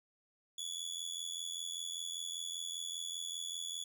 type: tone with amplitude modulation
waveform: 25% pulse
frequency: 3413 Hz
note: G#7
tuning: 47 cents sharp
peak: -32 dBFS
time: 0.58-3.84 s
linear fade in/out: 5 ms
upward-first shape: sine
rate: 85.1 Hz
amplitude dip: 80%
effects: none